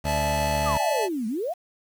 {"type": "tone", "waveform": "20% pulse", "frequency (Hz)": 74.4, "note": "D2", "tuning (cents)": 23, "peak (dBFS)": -22, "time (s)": [0.04, 0.78], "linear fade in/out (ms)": 10}
{"type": "chord", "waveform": "square", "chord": "D suspended second", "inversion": "none", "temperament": "equal with one note detuned", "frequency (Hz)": [587.3, 659.3, 863.4], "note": ["D5", "E5", "A5"], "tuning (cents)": [0, 0, -33], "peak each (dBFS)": [-31, -30, -27], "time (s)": [0.04, 1.09], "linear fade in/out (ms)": 50}
{"type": "exponential two-way sweep", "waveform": "sine", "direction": "down then up", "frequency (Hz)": [1300, 207.7, 769], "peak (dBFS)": -25, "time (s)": [0.65, 1.54], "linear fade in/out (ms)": 20, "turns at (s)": 1.27}
{"effects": ["8-bit"]}